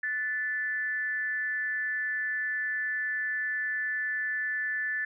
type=tone with frequency modulation; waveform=sine; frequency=1751 Hz; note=A6; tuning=9 cents flat; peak=-28 dBFS; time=0.03-5.05 s; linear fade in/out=5 ms; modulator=264 Hz; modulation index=0.41; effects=none